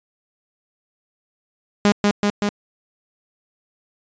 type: tone with echo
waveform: sawtooth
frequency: 205.1 Hz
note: G#3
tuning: 21 cents flat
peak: -8 dBFS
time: 1.85-1.92 s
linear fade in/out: 0 ms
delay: 190 ms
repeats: 3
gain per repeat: -2 dB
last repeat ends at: 2.49 s
effects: resampled to 16000 Hz